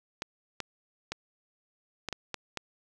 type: clicks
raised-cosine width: 0.2 ms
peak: -16 dBFS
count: 7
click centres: 0.221 / 0.603 / 1.12 / 2.087 / 2.127 / 2.343 / 2.573 s
effects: none